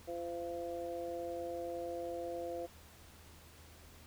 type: harmonic tone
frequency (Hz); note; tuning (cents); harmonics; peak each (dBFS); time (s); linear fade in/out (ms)
171.4; F3; -32; 2 / 3 / 4; -44 / -41 / -44; 0.07-2.67; 20
effects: added 80 Hz sine -59 dBFS peak until 4.06 s + pink hiss -59 dBFS RMS until 4.06 s